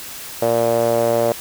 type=tone with band-pass filter; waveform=sawtooth; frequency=116.54 Hz; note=A#2; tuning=in tune; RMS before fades=-17 dBFS; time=0.42-1.32 s; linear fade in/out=0 ms; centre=570 Hz; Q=4.5; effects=white hiss -33 dBFS RMS until 1.4 s